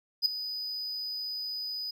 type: tone with ADSR envelope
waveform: triangle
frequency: 4978 Hz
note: D#8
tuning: in tune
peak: -18 dBFS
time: 0.22-1.91 s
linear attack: 38 ms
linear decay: 4 ms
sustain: -14 dB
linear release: 8 ms
effects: none